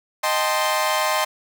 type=chord; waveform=sawtooth; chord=A half-diminished seventh; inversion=second; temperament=equal; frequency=622.3 / 784 / 880 / 1046.5 Hz; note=Eb5 / G5 / A5 / C6; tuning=0 / 0 / 0 / 0 cents; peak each=-20 / -23 / -23 / -19 dBFS; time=0.23-1.25 s; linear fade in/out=10 ms; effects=none